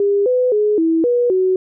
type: tone with pitch steps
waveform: sine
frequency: 403.2 / 502 / 420.4 / 326.1 / 485 / 373.1 Hz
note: G4 / B4 / G#4 / E4 / B4 / F#4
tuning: +49 / +28 / +21 / -19 / -31 / +14 cents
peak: -12 dBFS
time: 0-1.56 s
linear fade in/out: 2 ms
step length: 260 ms
effects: none